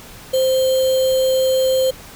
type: tone with sample-and-hold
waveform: sine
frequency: 522 Hz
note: C5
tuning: 4 cents flat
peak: -13 dBFS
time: 0.33-1.91 s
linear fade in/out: 10 ms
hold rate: 3675 Hz
effects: pink hiss -39 dBFS RMS until 2.15 s